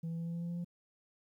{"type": "tone with pitch steps", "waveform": "sine", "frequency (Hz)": [164.81, 166.05, 167.3, 168.56, 169.84, 171.12, 172.41, 173.7], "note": ["E3", "E3", "E3", "E3", "F3", "F3", "F3", "F3"], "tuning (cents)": [0, 13, 26, 39, -48, -35, -22, -9], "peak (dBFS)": -33, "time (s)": [0.03, 0.646], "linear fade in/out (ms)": 10, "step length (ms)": 77, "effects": ["tanh soft clip ceiling -35 dBFS", "12-bit"]}